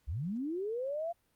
sine linear sweep, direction up, 56.8 to 698.5 Hz, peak -33 dBFS, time 0.07-1.13 s, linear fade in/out 20 ms, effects pink hiss -74 dBFS RMS until 1.35 s + Opus 48 kbps

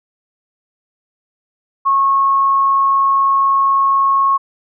sine tone, 1094 Hz, C#6, 23 cents flat, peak -10 dBFS, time 1.85-4.38 s, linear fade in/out 20 ms, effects none

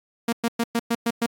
sawtooth tone bursts, 233.1 Hz, A#3, in tune, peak -16 dBFS, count 7, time 0.28-1.262 s, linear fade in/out 5 ms, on 46 ms, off 110 ms, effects AAC 64 kbps

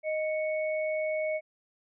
sine tone pair together, 622.3 / 2218 Hz, D#5 / C#7, 0 / 0 cents, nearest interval octave + minor seventh, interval 2200 cents, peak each -28 / -36 dBFS, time 0.03-1.41 s, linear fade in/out 50 ms, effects none

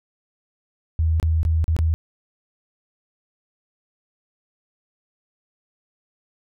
sine tone with dropouts, 80.4 Hz, E2, 43 cents flat, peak -16 dBFS, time 0.99-1.94 s, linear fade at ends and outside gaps 0 ms, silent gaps 1.199-1.228 / 1.431-1.451 / 1.642-1.68 / 1.765-1.789 s, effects none

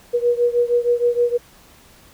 sine beating tone pair, 478.6 / 485 Hz, A#4 / B4, +46 / -31 cents, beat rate 6.4 Hz, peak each -17 / -19 dBFS, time 0.13-1.38 s, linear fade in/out 20 ms, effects pink hiss -49 dBFS RMS until 2.13 s

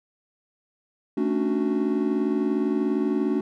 triangle chord, D major seventh, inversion second, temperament equal with one note detuned, 220 / 277.2 / 297.2 / 370 Hz, A3 / C#4 / D4 / F#4, 0 / 0 / +21 / 0 cents, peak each -25 dBFS, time 1.17-3.41 s, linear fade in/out 5 ms, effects none

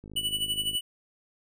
click train, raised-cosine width 3 ms, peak -32 dBFS, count 38, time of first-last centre 0.04-0.752 s, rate 52 Hz
square tone with tremolo, 2960 Hz, F#7, in tune, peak -25 dBFS, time 0.16-0.81 s, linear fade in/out 5 ms, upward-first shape sine, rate 12 Hz, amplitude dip 75%
effects none

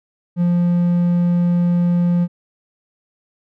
triangle tone, 174.61 Hz, F3, in tune, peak -11 dBFS, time 0.36-2.28 s, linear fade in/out 50 ms, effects none

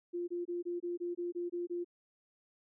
sine tone bursts, 349.2 Hz, F4, in tune, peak -34 dBFS, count 10, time 0.13-1.846 s, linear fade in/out 20 ms, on 150 ms, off 24 ms, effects none

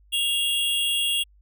square tone pair together, 2796 / 3325 Hz, F7 / G#7, +1 / +1 cents, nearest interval minor third, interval 300 cents, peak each -25 dBFS, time 0.12-1.24 s, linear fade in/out 20 ms, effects added 50 Hz sine -53 dBFS peak until 1.41 s

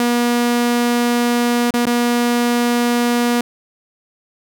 sawtooth tone with dropouts, 240 Hz, B3, 49 cents flat, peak -10 dBFS, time 0-3.41 s, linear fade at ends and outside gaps 2 ms, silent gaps 1.707-1.739 / 1.856-1.868 s, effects none

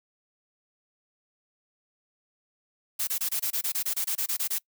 blue noise bursts, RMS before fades -28 dBFS, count 15, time 2.99-4.586 s, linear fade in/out 10 ms, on 84 ms, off 24 ms, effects noise-tail reverb RT60 0.1 s tail -24 dB re dry

